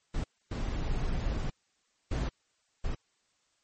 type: noise bursts at uneven times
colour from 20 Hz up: brown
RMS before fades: -31 dBFS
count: 4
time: 0.14-0.24 / 0.51-1.5 / 2.11-2.29 / 2.84-2.95 s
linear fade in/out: 5 ms
effects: white hiss -73 dBFS RMS until 3.63 s + MP3 32 kbps